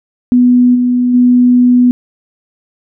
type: tone with level steps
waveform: sine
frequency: 246.9 Hz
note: B3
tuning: in tune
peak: -4 / -8 / -4 dBFS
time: 0.32-1.91 s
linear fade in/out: 0 ms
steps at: 0.74 / 1.13 s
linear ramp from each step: 20 ms
effects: none

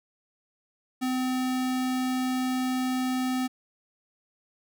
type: tone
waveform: square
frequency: 256.1 Hz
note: C4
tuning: 37 cents flat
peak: -26 dBFS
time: 1.01-3.48 s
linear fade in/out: 20 ms
effects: none

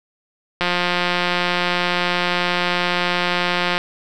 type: click train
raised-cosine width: 0.3 ms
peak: -3 dBFS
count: 562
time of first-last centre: 0.61-3.779 s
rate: 177 Hz
effects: none

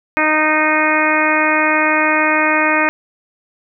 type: harmonic tone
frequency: 308.8 Hz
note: D#4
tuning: 13 cents flat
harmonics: 1 / 2 / 3 / 4 / 5 / 6 / 7 / 8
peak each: -20 / -20 / -20 / -20 / -20 / -20 / -20 / -20 dBFS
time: 0.17-2.89 s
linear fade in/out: 0 ms
effects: none

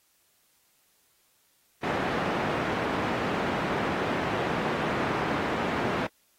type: band-pass noise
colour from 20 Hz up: pink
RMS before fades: -29 dBFS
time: 1.83-6.07 s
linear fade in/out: 5 ms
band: 180 to 1800 Hz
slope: 12 dB/octave
effects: white hiss -67 dBFS RMS until 6.38 s + AAC 48 kbps

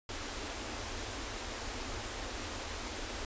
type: band-stop noise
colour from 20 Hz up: pink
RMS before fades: -40 dBFS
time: 0.09-3.25 s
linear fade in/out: 2 ms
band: 110 to 220 Hz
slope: 96 dB/octave
effects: resampled to 16000 Hz

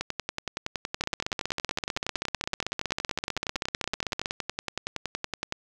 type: two click trains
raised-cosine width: 0.2 ms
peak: -11 / -12 dBFS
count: 52 / 60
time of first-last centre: 1.01-4.258 / 0.01-5.524 s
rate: 15.7 / 10.7 Hz
effects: none

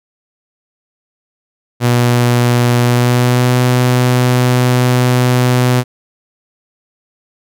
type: tone with pitch glide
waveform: sawtooth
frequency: 121.4 to 124.89 Hz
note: B2 to B2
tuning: -29 to +20 cents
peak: -5 dBFS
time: 1.8-5.84 s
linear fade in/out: 50 ms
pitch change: +49 cents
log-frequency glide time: 2.82-3.56 s
effects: none

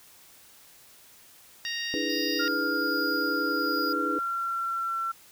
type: harmonic tone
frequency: 932.3 Hz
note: A#5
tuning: in tune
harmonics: 2 / 3 / 4 / 5 / 6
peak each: -34 / -36 / -37 / -38 / -39 dBFS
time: 1.65-2.48 s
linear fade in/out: 0 ms
type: chord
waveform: sine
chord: E dominant seventh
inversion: third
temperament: equal with one note detuned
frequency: 293.7 / 324.2 / 415.3 / 493.9 Hz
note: D4 / E4 / G#4 / B4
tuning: 0 / -29 / 0 / 0 cents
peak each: -32 / -33 / -35 / -35 dBFS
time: 1.94-4.19 s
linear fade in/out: 0 ms
type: tone with tremolo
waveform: square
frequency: 4900 Hz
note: D#8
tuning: 27 cents flat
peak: -33 dBFS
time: 2.09-3.93 s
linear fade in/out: 5 ms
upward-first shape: sine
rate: 1.3 Hz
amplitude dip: 40%
type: tone with pitch glide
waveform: sine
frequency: 1403 to 1349.7 Hz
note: F6 to E6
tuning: +8 to +40 cents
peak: -27 dBFS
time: 2.39-5.12 s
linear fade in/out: 10 ms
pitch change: -68 cents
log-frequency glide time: 3.06-4.99 s
effects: white hiss -54 dBFS RMS until 5.31 s

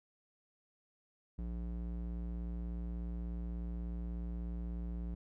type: tone with band-pass filter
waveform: square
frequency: 58.27 Hz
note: A#1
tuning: in tune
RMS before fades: -40 dBFS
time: 1.38-5.15 s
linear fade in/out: 10 ms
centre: 120 Hz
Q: 1
effects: none

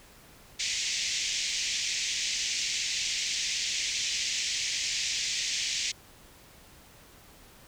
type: band-pass noise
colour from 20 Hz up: white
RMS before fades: -31 dBFS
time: 0.59-5.92 s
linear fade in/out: 10 ms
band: 2000 to 7000 Hz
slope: 48 dB/octave
effects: pink hiss -54 dBFS RMS until 7.67 s

